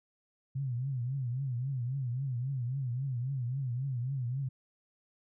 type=tone with vibrato; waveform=sine; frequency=128.6 Hz; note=C3; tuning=30 cents flat; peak=-31 dBFS; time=0.55-4.49 s; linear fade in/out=10 ms; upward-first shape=triangle; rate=3.7 Hz; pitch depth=170 cents each way; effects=none